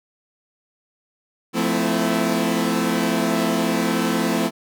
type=chord; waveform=sawtooth; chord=F major seventh; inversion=none; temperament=equal with one note detuned; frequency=174.61 / 220 / 256.5 / 329.6 Hz; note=F3 / A3 / C4 / E4; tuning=0 / 0 / -34 / 0 cents; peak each=-22 / -19 / -20 / -21 dBFS; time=1.53-4.51 s; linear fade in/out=50 ms; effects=none